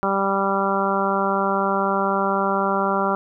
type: harmonic tone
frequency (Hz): 196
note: G3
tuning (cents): 0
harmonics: 1 / 2 / 3 / 4 / 5 / 6 / 7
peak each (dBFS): -26 / -26 / -26 / -26 / -26 / -26 / -26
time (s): 0.03-3.15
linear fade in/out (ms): 0
effects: none